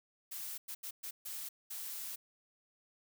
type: noise bursts at uneven times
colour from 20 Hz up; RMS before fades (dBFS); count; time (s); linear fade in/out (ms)
blue; -43; 6; 0.31-0.58 / 0.68-0.75 / 0.83-0.91 / 1.03-1.11 / 1.25-1.49 / 1.7-2.16; 10
effects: none